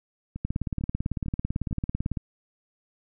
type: two click trains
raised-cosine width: 5 ms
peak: -15 / -22 dBFS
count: 32 / 4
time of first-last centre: 0.45-2.172 / 0.36-1.711 s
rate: 18 / 2.22 Hz
effects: none